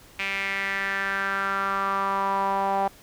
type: tone with band-pass filter sweep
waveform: sawtooth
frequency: 196 Hz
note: G3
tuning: in tune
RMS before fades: -26 dBFS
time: 0.19-2.88 s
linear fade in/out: 5 ms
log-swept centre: 2400 to 800 Hz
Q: 4.5
effects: pink hiss -51 dBFS RMS until 3.02 s